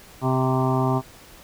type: harmonic tone with a mistuned harmonic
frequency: 130 Hz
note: C3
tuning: 11 cents flat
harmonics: 1 / 2 / 3 / 5 / 6 / 7 / 8 / 9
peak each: -22 / -25 / -27 / -29 / -30 / -30 / -31 / -32 dBFS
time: 0.21-1.02 s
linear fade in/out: 50 ms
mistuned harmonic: 7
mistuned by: +17 cents
effects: pink hiss -47 dBFS RMS until 1.43 s